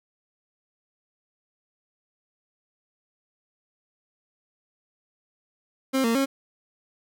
30% pulse tone with pitch steps, 265.4 / 229.7 / 272.1 Hz, C4 / A#3 / C#4, +25 / -25 / -32 cents, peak -18 dBFS, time 5.93-6.26 s, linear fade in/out 20 ms, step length 110 ms, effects none

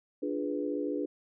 sine chord, D diminished seventh, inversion none, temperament equal with one note detuned, 293.7 / 347.8 / 415.3 / 493.9 Hz, D4 / F4 / Ab4 / Cb5, 0 / -7 / 0 / 0 cents, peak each -33 / -38 / -36 / -37 dBFS, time 0.22-1.06 s, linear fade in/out 10 ms, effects none

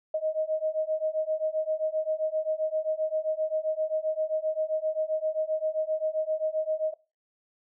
sine beating tone pair, 622.3 / 629.9 Hz, D#5 / D#5, 0 / +21 cents, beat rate 7.6 Hz, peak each -29 dBFS, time 0.14-6.94 s, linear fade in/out 5 ms, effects noise-tail reverb RT60 0.3 s tail -21 dB re dry

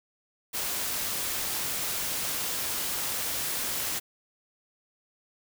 white noise, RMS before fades -31 dBFS, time 0.53-4 s, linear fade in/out 20 ms, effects none

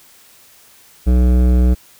sine tone with hard clipping, 61.74 Hz, B1, in tune, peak -11 dBFS, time 1.06-1.75 s, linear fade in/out 20 ms, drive 14 dB, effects white hiss -47 dBFS RMS until 1.99 s

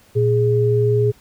sine tone pair together, 117.08 / 415.3 Hz, A#2 / G#4, +8 / 0 cents, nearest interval octave + minor seventh, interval 2192 cents, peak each -16 dBFS, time 0.15-1.12 s, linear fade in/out 20 ms, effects pink hiss -52 dBFS RMS until 1.2 s

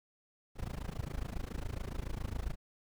brown noise with amplitude modulation, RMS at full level -35 dBFS, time 0.55-2.56 s, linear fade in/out 50 ms, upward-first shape sine, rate 27.2 Hz, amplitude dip 95%, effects none

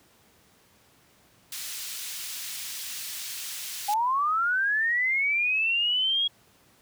pink high-pass noise, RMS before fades -36 dBFS, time 1.52-3.94 s, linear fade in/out 2 ms, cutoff 3200 Hz, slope 12 dB/octave
sine linear sweep, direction up, 800 to 3322 Hz, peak -22 dBFS, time 3.88-6.28 s, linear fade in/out 10 ms
effects pink hiss -60 dBFS RMS until 6.81 s + high-pass 80 Hz 12 dB/octave

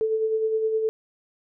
sine tone with tremolo, 440 Hz, A4, in tune, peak -19 dBFS, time 0.01-0.89 s, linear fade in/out 0 ms, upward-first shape sine, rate 9.7 Hz, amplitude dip 45%, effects none

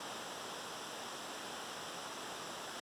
pink noise with comb filter, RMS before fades -44 dBFS, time 0-2.8 s, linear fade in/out 5 ms, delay 0.45 ms, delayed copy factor -0.5, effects high-pass 200 Hz 12 dB/octave + low-pass 8000 Hz 12 dB/octave

